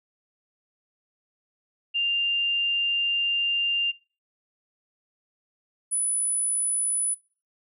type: tone pair in turn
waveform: sine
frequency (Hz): 2794 / 9957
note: F7 / D#9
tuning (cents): 0 / 0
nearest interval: octave + minor seventh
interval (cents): 2200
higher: second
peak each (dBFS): -22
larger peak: neither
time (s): 1.94-3.92 / 5.91-7.15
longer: first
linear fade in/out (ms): 20
effects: noise-tail reverb RT60 0.4 s tail -24 dB re dry